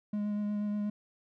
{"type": "tone with vibrato", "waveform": "triangle", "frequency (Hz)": 207.7, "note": "G#3", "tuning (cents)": 0, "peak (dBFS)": -28, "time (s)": [0.13, 0.9], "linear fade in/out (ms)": 5, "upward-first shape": "sine", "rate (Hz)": 8.3, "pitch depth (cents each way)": 13, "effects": []}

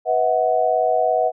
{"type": "chord", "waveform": "sine", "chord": "B suspended fourth", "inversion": "none", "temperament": "equal with one note detuned", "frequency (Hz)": [493.9, 642.7, 740], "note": ["B4", "E5", "F#5"], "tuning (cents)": [0, -44, 0], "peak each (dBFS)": [-22, -19, -19], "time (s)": [0.05, 1.32], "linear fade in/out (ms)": 50, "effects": []}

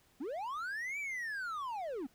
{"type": "linear two-way sweep", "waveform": "triangle", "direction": "up then down", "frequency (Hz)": [235.1, 2347, 235.1], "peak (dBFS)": -35, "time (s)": [0.2, 2.07], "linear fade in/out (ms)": 10, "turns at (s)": 0.99, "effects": ["pink hiss -68 dBFS RMS until 2.14 s"]}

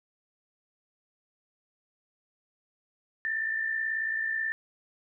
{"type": "tone pair together", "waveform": "sine", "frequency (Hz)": [1777.6, 1836], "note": ["A6", "A#6"], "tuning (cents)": [17, -27], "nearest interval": "minor second", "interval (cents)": 56, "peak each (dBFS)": [-28, -37], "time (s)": [3.25, 4.52], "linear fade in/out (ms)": 0, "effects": []}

